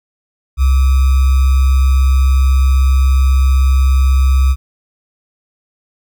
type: tone with sample-and-hold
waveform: sine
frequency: 66.2 Hz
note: C2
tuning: 21 cents sharp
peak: -7 dBFS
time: 0.57-4.56 s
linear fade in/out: 50 ms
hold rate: 1225 Hz
effects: none